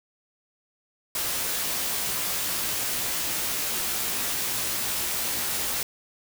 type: noise with comb filter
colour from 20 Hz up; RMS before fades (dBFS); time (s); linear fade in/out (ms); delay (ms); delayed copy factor
white; -28; 1.15-5.83; 2; 17; +0.55
effects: none